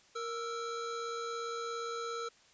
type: tone pair together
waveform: square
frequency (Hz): 466.2 / 1321.3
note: A#4 / E6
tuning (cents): 0 / +4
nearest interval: octave + tritone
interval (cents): 1804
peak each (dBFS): -40 / -40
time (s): 0.15-2.29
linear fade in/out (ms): 10
effects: white hiss -63 dBFS RMS until 2.53 s + resampled to 16000 Hz